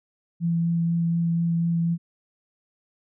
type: tone with vibrato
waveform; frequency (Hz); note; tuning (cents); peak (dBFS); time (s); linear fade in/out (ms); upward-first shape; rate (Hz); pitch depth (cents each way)
sine; 168.3; E3; +36; -20; 0.4-1.98; 50; sine; 4.1; 9
effects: none